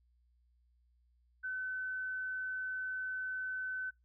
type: tone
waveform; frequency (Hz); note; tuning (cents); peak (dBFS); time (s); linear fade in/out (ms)
sine; 1517; F#6; +43; -36; 1.43-3.91; 20
effects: noise-tail reverb RT60 0.2 s tail -23 dB re dry + added 60 Hz sine -68 dBFS peak until 4.04 s